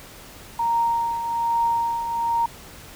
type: tone with tremolo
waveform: sine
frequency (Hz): 930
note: A#5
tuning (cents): -4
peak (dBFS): -17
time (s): 0.59-2.46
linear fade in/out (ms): 5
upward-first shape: triangle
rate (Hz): 1.2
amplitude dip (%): 60
effects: pink hiss -43 dBFS RMS until 2.95 s